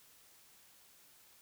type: silence
effects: white hiss -63 dBFS RMS until 1.41 s